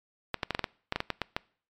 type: clicks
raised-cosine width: 0.3 ms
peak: -12 dBFS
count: 12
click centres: 0.343 / 0.432 / 0.507 / 0.549 / 0.593 / 0.642 / 0.924 / 0.96 / 1.004 / 1.103 / 1.217 / 1.365 s
effects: noise-tail reverb RT60 0.5 s tail -24 dB re dry + MP3 96 kbps